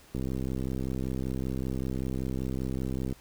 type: click train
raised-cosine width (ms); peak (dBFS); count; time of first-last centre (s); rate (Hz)
3; -20; 195; 0.15-3.125; 65.2
effects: pink hiss -56 dBFS RMS until 3.2 s